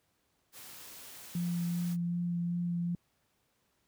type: noise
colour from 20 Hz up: white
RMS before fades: -49 dBFS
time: 0.52-1.97 s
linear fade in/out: 50 ms
type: tone with vibrato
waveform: sine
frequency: 173.3 Hz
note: F3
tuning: 13 cents flat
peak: -30 dBFS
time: 1.35-2.95 s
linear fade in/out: 2 ms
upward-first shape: sine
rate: 2.6 Hz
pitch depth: 11 cents each way
effects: pink hiss -75 dBFS RMS until 3.87 s + high-pass 60 Hz 12 dB/octave